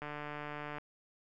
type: click train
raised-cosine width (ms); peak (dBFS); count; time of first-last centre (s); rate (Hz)
0.5; -27; 114; 0.02-0.784; 148
effects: none